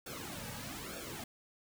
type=noise with flanger; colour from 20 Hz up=pink; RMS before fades=-44 dBFS; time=0.06-1.24 s; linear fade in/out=5 ms; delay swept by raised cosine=1 to 2.9 ms; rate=1.1 Hz; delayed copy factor=-0.85; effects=none